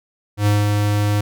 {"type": "tone with ADSR envelope", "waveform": "square", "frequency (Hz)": 103.6, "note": "G#2", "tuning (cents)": -4, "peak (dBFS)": -13, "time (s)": [0.37, 1.21], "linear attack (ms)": 95, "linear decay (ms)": 190, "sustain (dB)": -3, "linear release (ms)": 5, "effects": []}